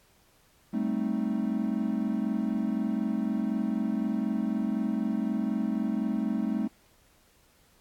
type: chord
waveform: triangle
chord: A half-diminished seventh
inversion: third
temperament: equal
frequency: 196 / 220 / 261.6 / 311.1 Hz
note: G3 / A3 / C4 / Eb4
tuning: 0 / 0 / 0 / 0 cents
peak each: -31 / -27 / -31 / -33 dBFS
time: 0.73-6.68 s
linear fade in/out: 10 ms
effects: pink hiss -63 dBFS RMS until 7.8 s + AAC 64 kbps